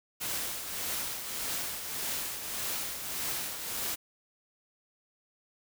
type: noise with tremolo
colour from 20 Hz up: white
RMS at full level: -33 dBFS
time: 0.2-3.96 s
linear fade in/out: 20 ms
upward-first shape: triangle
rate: 1.7 Hz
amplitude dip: 55%
effects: none